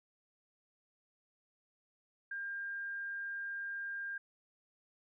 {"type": "tone", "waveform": "sine", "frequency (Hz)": 1602, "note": "G6", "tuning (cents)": 37, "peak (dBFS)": -38, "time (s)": [2.31, 4.18], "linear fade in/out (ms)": 5, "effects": []}